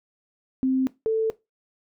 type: tone pair in turn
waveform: sine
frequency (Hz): 261.6 / 443.3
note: C4 / A4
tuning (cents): 0 / +13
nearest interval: major sixth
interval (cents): 913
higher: second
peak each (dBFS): -19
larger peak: neither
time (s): 0.63-0.87 / 1.06-1.3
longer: neither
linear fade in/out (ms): 0
effects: noise-tail reverb RT60 0.2 s tail -18 dB re dry